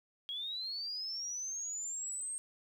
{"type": "linear sweep", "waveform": "sine", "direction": "up", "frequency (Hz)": [3257, 8510], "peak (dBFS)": -37, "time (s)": [0.29, 2.38], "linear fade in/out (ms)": 0, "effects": ["11-bit"]}